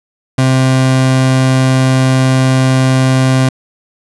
30% pulse tone, 130.81 Hz, C3, in tune, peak -5 dBFS, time 0.38-3.49 s, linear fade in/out 5 ms, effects resampled to 24000 Hz

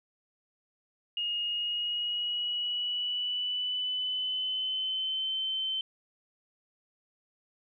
sine tone with pitch glide, 2860 to 3083 Hz, F7 to G7, +41 to -29 cents, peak -29 dBFS, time 1.17-5.81 s, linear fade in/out 2 ms, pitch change +130 cents, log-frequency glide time 1.43-5.33 s, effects none

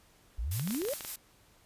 sine exponential sweep, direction up, 48.59 to 622.3 Hz, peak -31 dBFS, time 0.38-0.94 s, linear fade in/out 10 ms
blue noise with tremolo, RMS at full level -37 dBFS, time 0.51-1.16 s, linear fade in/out 5 ms, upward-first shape sine, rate 5.4 Hz, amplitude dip 50%
clicks, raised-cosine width 0.2 ms, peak -22 dBFS, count 10, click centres 0.596 / 0.675 / 0.708 / 0.747 / 0.818 / 0.851 / 0.886 / 0.936 / 1.008 / 1.049 s
effects pink hiss -63 dBFS RMS until 1.65 s + resampled to 32000 Hz

